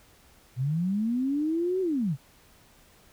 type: linear two-way sweep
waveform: sine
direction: up then down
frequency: 120 to 382.9 to 120 Hz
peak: -24 dBFS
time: 0.56-2.17 s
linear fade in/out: 50 ms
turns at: 1.81 s
effects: pink hiss -58 dBFS RMS until 3.12 s